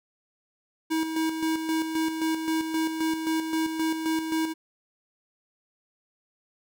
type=tone with tremolo; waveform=square; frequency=320.1 Hz; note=D#4; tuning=49 cents sharp; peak=-24 dBFS; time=0.9-4.54 s; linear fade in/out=20 ms; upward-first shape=square; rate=3.8 Hz; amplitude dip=50%; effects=none